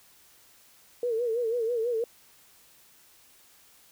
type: tone with vibrato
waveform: sine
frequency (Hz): 466.2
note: A#4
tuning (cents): 0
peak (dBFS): -25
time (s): 1.03-2.04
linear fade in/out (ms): 2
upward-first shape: sine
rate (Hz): 6.1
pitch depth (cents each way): 95
effects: white hiss -58 dBFS RMS until 3.91 s